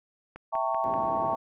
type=click train; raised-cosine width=0.5 ms; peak=-27 dBFS; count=4; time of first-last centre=0.36-0.939 s; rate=5.18 Hz
type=chord; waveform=sine; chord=E diminished seventh; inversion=none; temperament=equal with one note detuned; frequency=659.3 / 784 / 908.4 / 1108.7 Hz; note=E5 / G5 / Bb5 / Db6; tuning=0 / 0 / -45 / 0 cents; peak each=-30 / -32 / -30 / -31 dBFS; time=0.52-1.36 s; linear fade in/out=20 ms
type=band-pass noise; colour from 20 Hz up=pink; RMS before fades=-38 dBFS; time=0.84-1.35 s; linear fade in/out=0 ms; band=180 to 550 Hz; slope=12 dB/octave
effects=none